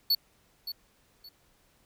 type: tone with echo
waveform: square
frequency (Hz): 4435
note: C#8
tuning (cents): 0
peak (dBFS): -22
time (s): 0.1-0.15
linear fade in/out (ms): 5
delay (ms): 570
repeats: 2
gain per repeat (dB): -12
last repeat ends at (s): 1.29
effects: pink hiss -66 dBFS RMS until 1.85 s